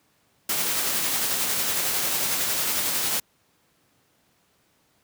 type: noise with tremolo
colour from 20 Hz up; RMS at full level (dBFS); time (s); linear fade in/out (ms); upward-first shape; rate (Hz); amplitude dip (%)
white; -24; 0.49-3.2; 5; sine; 11; 25
effects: pink hiss -65 dBFS RMS until 5.03 s + high-pass 100 Hz 12 dB/octave